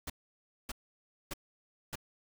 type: noise bursts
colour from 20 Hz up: pink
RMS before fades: -39 dBFS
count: 4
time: 0.07-1.956 s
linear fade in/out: 5 ms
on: 29 ms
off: 590 ms
effects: none